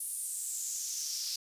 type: noise with high-pass filter sweep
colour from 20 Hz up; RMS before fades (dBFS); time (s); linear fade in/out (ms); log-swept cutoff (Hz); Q
pink; -37; 0-1.36; 5; 10000 to 4900; 4.6
effects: resampled to 32000 Hz